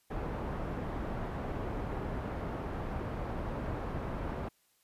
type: low-pass noise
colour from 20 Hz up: pink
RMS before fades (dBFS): -37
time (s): 0.1-4.49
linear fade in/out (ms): 10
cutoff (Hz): 1100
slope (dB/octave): 12
effects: white hiss -71 dBFS RMS until 4.83 s + resampled to 32000 Hz